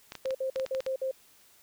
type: clicks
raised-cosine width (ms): 0.2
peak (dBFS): -22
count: 10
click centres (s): 0.121 / 0.153 / 0.257 / 0.307 / 0.56 / 0.598 / 0.663 / 0.749 / 0.805 / 0.864
type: tone bursts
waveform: sine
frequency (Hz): 527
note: C5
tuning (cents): +12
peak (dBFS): -28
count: 6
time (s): 0.25-1.113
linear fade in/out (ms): 5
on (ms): 98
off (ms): 55
effects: white hiss -60 dBFS RMS until 1.62 s